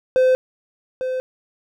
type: tone pair in turn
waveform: triangle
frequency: 514 / 514 Hz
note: C5 / C5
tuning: -31 / -31 cents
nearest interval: unison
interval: 0 cents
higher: neither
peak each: -10 / -19 dBFS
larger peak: first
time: 0.16-0.35 / 1.01-1.2 s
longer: neither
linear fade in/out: 0 ms
effects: none